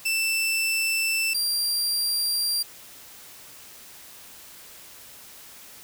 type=tone pair in turn; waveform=sawtooth; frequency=2662 / 4743 Hz; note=E7 / D8; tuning=+16 / +16 cents; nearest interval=minor seventh; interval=1000 cents; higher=second; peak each=-19 / -20 dBFS; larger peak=first; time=0.05-1.34 / 1.34-2.63 s; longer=neither; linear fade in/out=10 ms; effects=white hiss -46 dBFS RMS until 5.83 s